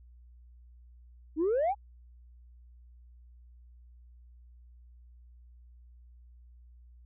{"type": "exponential sweep", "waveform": "sine", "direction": "up", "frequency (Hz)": [294.2, 855], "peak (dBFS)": -23, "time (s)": [1.36, 1.75], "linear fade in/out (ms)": 50, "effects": ["tanh soft clip ceiling -23 dBFS", "added 60 Hz sine -52 dBFS peak until 7.05 s"]}